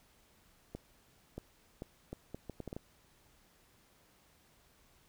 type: accelerating click train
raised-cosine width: 2 ms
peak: -28 dBFS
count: 10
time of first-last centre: 0.75-2.765 s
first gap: 630 ms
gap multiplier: 0.7
effects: pink hiss -67 dBFS RMS until 5.08 s